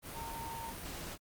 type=tone in noise; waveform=sine; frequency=915 Hz; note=A#5; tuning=32 cents flat; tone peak=-41 dBFS; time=0.13-0.74 s; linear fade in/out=50 ms; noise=pink; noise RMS=-44 dBFS; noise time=0.02-1.18 s; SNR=0 dB; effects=Opus 32 kbps